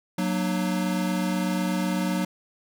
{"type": "chord", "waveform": "square", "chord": "Gb augmented", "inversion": "none", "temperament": "equal with one note detuned", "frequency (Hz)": [185, 233.1, 301.1], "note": ["Gb3", "Bb3", "D4"], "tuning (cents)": [0, 0, 43], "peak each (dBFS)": [-26, -32, -31], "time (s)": [0.18, 2.25], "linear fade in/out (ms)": 5, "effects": []}